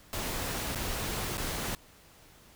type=noise with dropouts; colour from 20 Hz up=pink; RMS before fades=-34 dBFS; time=0.13-1.75 s; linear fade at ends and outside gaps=1 ms; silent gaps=0.749-0.757 / 1.372-1.379 s; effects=pink hiss -57 dBFS RMS until 2.55 s